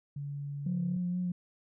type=tone; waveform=sine; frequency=142.6 Hz; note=C#3; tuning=49 cents sharp; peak=-35 dBFS; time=0.16-0.97 s; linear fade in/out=5 ms
type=tone with vibrato; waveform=sine; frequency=178.8 Hz; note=F3; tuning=41 cents sharp; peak=-29 dBFS; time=0.66-1.32 s; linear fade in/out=5 ms; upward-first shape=sine; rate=4.2 Hz; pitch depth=21 cents each way
effects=tanh soft clip ceiling -23 dBFS